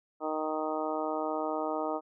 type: harmonic tone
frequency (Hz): 155.56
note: D#3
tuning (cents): 0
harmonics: 2 / 3 / 4 / 5 / 6 / 7 / 8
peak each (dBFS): -36 / -37 / -35 / -37 / -39 / -44 / -39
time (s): 0.2-2.01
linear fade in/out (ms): 50
effects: none